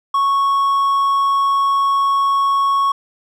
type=tone; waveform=triangle; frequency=1106 Hz; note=C#6; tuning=4 cents flat; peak=-11 dBFS; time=0.14-2.92 s; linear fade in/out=5 ms; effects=none